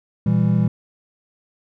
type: chord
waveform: triangle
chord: E diminished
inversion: second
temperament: just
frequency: 118.67 / 164.81 / 197.78 Hz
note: Bb2 / E3 / G3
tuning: +31 / 0 / +16 cents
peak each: -17 dBFS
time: 0.26-0.68 s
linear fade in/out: 5 ms
effects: none